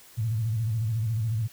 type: tone with vibrato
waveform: sine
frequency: 111.7 Hz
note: A2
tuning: 27 cents sharp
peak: -24 dBFS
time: 0.17-1.48 s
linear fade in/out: 20 ms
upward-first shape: square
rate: 14 Hz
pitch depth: 86 cents each way
effects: white hiss -52 dBFS RMS until 1.52 s